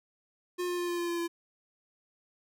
square tone with pitch steps, 357.1 / 354.2 / 351.4 / 348.5 / 345.7 / 342.9 / 340.2 Hz, F4 / F4 / F4 / F4 / F4 / F4 / F4, +39 / +24 / +11 / -4 / -18 / -32 / -45 cents, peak -31 dBFS, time 0.58-1.28 s, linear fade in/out 20 ms, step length 100 ms, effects none

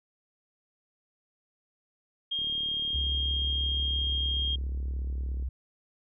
sine tone, 3228 Hz, G#7, 50 cents flat, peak -28 dBFS, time 2.31-4.56 s, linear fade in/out 10 ms
click train, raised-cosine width 3 ms, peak -35 dBFS, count 113, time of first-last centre 2.39-5.425 s, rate 36.9 Hz
sine tone with pitch glide, 67.9 to 64.2 Hz, C#2 to C2, -35 to -32 cents, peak -29 dBFS, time 2.94-5.49 s, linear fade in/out 5 ms, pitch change -97 cents, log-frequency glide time 3.73-5.18 s
effects none

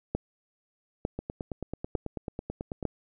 two click trains, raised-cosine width 2 ms, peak -14 / -20 dBFS, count 4 / 16, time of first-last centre 0.15-2.853 / 1.19-2.828 s, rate 1.11 / 9.16 Hz, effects none

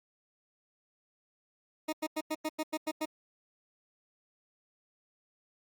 20% pulse tone bursts, 311.1 Hz, D#4, in tune, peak -26 dBFS, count 9, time 1.88-3.056 s, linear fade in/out 10 ms, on 48 ms, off 93 ms, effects Opus 48 kbps

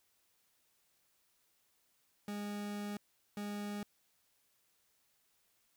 40% pulse tone bursts at uneven times, 205.7 Hz, G#3, 16 cents flat, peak -38 dBFS, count 2, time 2.28-2.97 / 3.37-3.83 s, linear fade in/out 2 ms, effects white hiss -75 dBFS RMS until 5.76 s

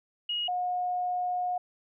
sine tone pair in turn, 2886 / 721.5 Hz, F#7 / F#5, -44 / -44 cents, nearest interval 2 octaves, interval 2400 cents, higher first, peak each -28 / -27 dBFS, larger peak second, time 0.29-0.48 / 0.48-1.58 s, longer second, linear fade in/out 5 ms, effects none

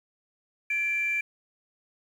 sine tone pair together, 1699 / 2354 Hz, G#6 / D7, +39 / +3 cents, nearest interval tritone, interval 564 cents, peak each -35 / -24 dBFS, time 0.7-1.21 s, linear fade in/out 5 ms, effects tanh soft clip ceiling -20 dBFS + 9-bit

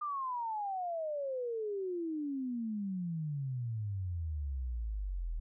sine exponential sweep, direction down, 1217 to 38.89 Hz, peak -34 dBFS, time 0.01-5.4 s, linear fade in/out 10 ms, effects none

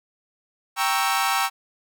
sawtooth chord, G diminished seventh, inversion none, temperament equal, 784 / 932.3 / 1108.7 / 1318.5 Hz, G5 / Bb5 / Db6 / Fb6, 0 / 0 / 0 / 0 cents, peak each -21 / -23 / -23 / -22 dBFS, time 0.76-1.5 s, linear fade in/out 50 ms, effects none

